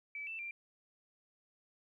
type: tone with pitch steps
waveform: sine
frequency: 2302 / 2657 / 2370 Hz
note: D7 / E7 / D7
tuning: -35 / +13 / +15 cents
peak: -40 dBFS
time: 0.15-0.51 s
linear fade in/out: 2 ms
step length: 120 ms
effects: 13-bit